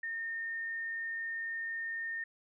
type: tone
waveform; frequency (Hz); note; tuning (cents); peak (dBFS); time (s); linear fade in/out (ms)
sine; 1826; A#6; -36; -35; 0.03-2.24; 5
effects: none